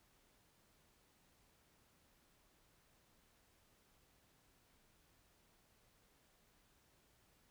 silence, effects pink hiss -73 dBFS RMS until 7.5 s

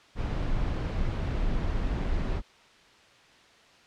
brown noise, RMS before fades -28 dBFS, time 0.15-2.42 s, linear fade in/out 50 ms, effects white hiss -56 dBFS RMS until 3.86 s + low-pass 4000 Hz 12 dB/octave

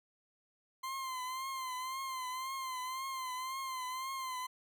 40% pulse tone with vibrato, 1041 Hz, C6, 9 cents flat, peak -37 dBFS, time 0.83-4.47 s, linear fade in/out 10 ms, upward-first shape triangle, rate 1.9 Hz, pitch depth 64 cents each way, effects none

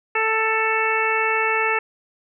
harmonic tone, 442.2 Hz, A4, 9 cents sharp, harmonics 1 / 2 / 3 / 4 / 5 / 6, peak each -25 / -25 / -25 / -25 / -25 / -25 dBFS, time 0.15-1.79 s, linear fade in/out 5 ms, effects none

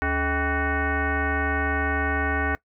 sine tone with frequency modulation, 782 Hz, G5, 4 cents flat, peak -21 dBFS, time 0.02-2.55 s, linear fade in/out 0 ms, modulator 354 Hz, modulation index 3.2, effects noise-tail reverb RT60 0.1 s tail -21 dB re dry

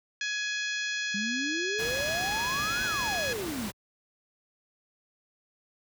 harmonic tone, 838 Hz, G#5, 15 cents sharp, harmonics 2 / 3 / 4 / 5 / 6 / 7 / 8, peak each -32 / -36 / -38 / -40 / -42 / -43 / -44 dBFS, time 0.21-3.33 s, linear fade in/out 2 ms
sine exponential two-way sweep, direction up then down, 195.3 to 1568 to 195.3 Hz, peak -32 dBFS, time 1.14-3.69 s, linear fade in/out 5 ms, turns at 2.84 s
pink noise, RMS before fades -37 dBFS, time 1.78-3.72 s, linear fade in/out 20 ms
effects high-pass 60 Hz 12 dB/octave

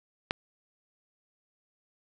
click, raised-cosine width 0.3 ms, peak -11 dBFS, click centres 0.309 s, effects none

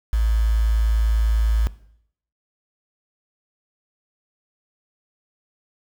sine tone with quantisation, 55 Hz, A1, in tune, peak -16 dBFS, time 0.13-1.67 s, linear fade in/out 0 ms, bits 6, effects noise-tail reverb RT60 0.7 s tail -18 dB re dry

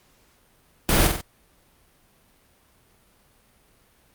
pink noise with echo, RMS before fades -19 dBFS, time 0.89-1.07 s, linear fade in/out 0 ms, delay 47 ms, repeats 3, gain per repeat -5 dB, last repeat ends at 1.211 s, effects pink hiss -60 dBFS RMS until 4.14 s + Opus 48 kbps

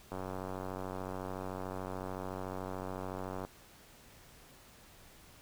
click train, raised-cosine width 1 ms, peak -26 dBFS, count 313, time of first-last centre 0.12-3.45 s, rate 93.7 Hz, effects pink hiss -58 dBFS RMS until 5.41 s

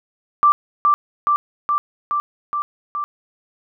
sine tone with echo, 1174.7 Hz, D6, in tune, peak -9 dBFS, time 0.43-0.52 s, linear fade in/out 0 ms, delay 420 ms, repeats 6, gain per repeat -2 dB, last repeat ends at 3.04 s, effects none

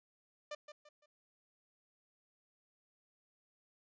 sawtooth tone with echo, 597 Hz, D5, 28 cents sharp, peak -37 dBFS, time 0.51-0.55 s, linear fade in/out 5 ms, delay 170 ms, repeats 3, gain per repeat -9 dB, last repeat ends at 1.06 s, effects resampled to 16000 Hz

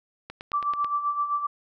click train, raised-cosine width 0.3 ms, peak -21 dBFS, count 6, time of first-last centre 0.3-0.845 s, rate 9.17 Hz
sine tone with tremolo, 1166 Hz, D6, 13 cents flat, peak -21 dBFS, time 0.53-1.47 s, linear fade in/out 10 ms, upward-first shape sine, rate 7.7 Hz, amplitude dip 65%
effects none

